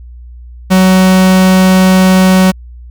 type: tone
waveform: 45% pulse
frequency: 186.8 Hz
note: F#3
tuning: 17 cents sharp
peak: -4 dBFS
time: 0.7-2.52 s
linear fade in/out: 20 ms
effects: added 60 Hz sine -28 dBFS peak until 2.9 s